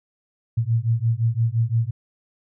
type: beating tone pair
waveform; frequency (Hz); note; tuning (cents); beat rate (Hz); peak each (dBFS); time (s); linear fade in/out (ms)
sine; 112.1 / 117.9; A2 / A#2; +33 / +20; 5.8; -21; 0.57-1.91; 10
effects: none